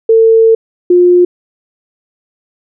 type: tone pair in turn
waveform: sine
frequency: 450 / 355.5 Hz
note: A4 / F4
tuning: +39 / +31 cents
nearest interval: major third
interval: 408 cents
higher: first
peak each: -3 dBFS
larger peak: neither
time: 0.09-0.55 / 0.9-1.25 s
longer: first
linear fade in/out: 5 ms
effects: none